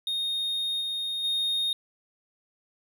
triangle tone with level steps, 3702 Hz, A#7, 13 cents flat, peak -25 / -27 / -23 dBFS, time 0.07-1.73 s, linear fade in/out 2 ms, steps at 0.8 / 1.23 s, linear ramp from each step 20 ms, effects none

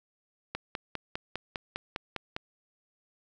click train, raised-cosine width 0.3 ms, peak -17 dBFS, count 10, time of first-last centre 0.55-2.365 s, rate 4.96 Hz, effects none

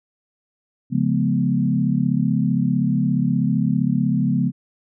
sine chord, C# dominant seventh, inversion none, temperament equal with one note detuned, 138.59 / 174.61 / 211.6 / 246.9 Hz, C#3 / E#3 / G#3 / B3, 0 / 0 / +33 / 0 cents, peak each -22 dBFS, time 0.9-4.52 s, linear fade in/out 50 ms, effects none

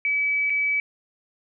sine tone with dropouts, 2290 Hz, D7, 44 cents flat, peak -20 dBFS, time 0.05-0.8 s, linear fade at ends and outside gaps 1 ms, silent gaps 0.498-0.502 s, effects none

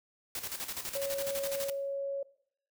white noise with tremolo, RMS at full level -37 dBFS, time 0.35-1.7 s, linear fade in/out 2 ms, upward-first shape square, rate 12 Hz, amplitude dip 65%
sine tone, 554.4 Hz, C#5, in tune, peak -32 dBFS, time 0.95-2.23 s, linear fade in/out 5 ms
effects noise-tail reverb RT60 0.6 s tail -18 dB re dry

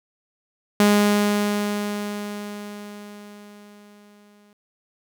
sawtooth tone with exponential decay, 206.4 Hz, G#3, 10 cents flat, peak -9 dBFS, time 0.8-4.53 s, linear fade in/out 2 ms, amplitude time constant 810 ms, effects none

